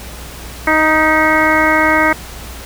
harmonic tone with a mistuned harmonic, 311.9 Hz, D#4, 4 cents sharp, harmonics 1 / 2 / 3 / 4 / 5 / 6 / 7, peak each -17 / -17 / -17 / -17 / -17 / -17 / -17 dBFS, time 0.67-2.13 s, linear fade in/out 5 ms, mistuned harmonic 6, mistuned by +42 cents, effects added 60 Hz sine -32 dBFS peak until 2.65 s + pink hiss -32 dBFS RMS until 2.65 s

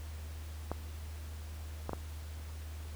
clicks, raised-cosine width 1 ms, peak -21 dBFS, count 3, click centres 0.716 / 1.894 / 1.933 s, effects added 77 Hz sine -41 dBFS peak until 2.95 s + pink hiss -54 dBFS RMS until 2.95 s

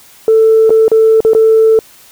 sine tone with dropouts, 443.5 Hz, A4, 14 cents sharp, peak -3 dBFS, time 0.28-1.79 s, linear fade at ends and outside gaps 1 ms, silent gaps 0.695-0.704 / 0.881-0.916 / 1.205-1.249 / 1.334-1.349 s, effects tanh soft clip ceiling 0 dBFS + white hiss -41 dBFS RMS until 2.11 s

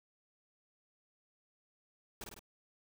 pink noise with echo, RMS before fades -44 dBFS, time 2.21-2.24 s, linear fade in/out 2 ms, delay 51 ms, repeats 3, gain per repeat -3 dB, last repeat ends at 2.393 s, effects none

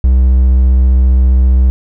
triangle tone with vibrato, 63.8 Hz, C2, 43 cents flat, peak -3 dBFS, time 0.04-1.7 s, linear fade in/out 0 ms, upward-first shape triangle, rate 15 Hz, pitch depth 19 cents each way, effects none

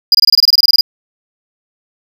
triangle tone bursts, 4888 Hz, D#8, 32 cents flat, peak -3 dBFS, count 14, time 0.12-0.81 s, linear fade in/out 2 ms, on 27 ms, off 24 ms, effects 7-bit

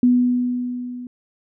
sine tone with level ramp, 246.9 Hz, B3, in tune, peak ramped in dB -10 to -30 dBFS, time 0.03-1.07 s, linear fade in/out 2 ms, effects none

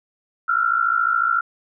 sine tone cluster, 1330 / 1384 / 1450 Hz, E6 / F6 / F#6, +15 / -16 / -35 cents, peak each -21 / -19 / -25 dBFS, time 0.48-1.41 s, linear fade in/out 10 ms, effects none

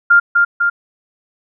sine tone with echo, 1400 Hz, F6, 4 cents sharp, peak -5 dBFS, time 0.1-0.2 s, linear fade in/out 10 ms, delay 250 ms, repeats 2, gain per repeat -3 dB, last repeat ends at 0.7 s, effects none

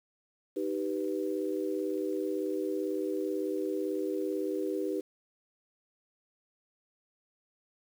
sine chord, Eb augmented, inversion none, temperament equal with one note detuned, 311.1 / 389.1 / 493.9 Hz, Eb4 / G4 / B4, 0 / -13 / 0 cents, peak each -34 / -33 / -36 dBFS, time 0.56-5.01 s, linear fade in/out 10 ms, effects 9-bit

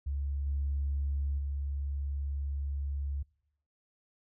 sine tone with level steps, 70.3 Hz, C#2, 25 cents sharp, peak -30 / -28 / -31 dBFS, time 0.06-3.23 s, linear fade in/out 10 ms, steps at 0.46 / 1.38 s, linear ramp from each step 10 ms, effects noise-tail reverb RT60 0.9 s tail -26 dB re dry + tanh soft clip ceiling -24 dBFS

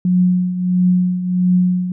sine tone with tremolo, 181 Hz, F#3, 38 cents flat, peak -9 dBFS, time 0.05-1.92 s, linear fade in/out 2 ms, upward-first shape triangle, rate 1.5 Hz, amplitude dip 70%, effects none

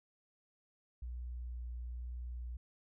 sine tone with vibrato, 60.5 Hz, B1, 35 cents flat, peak -40 dBFS, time 1.02-2.57 s, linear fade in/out 5 ms, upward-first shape triangle, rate 1.1 Hz, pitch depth 12 cents each way, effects none

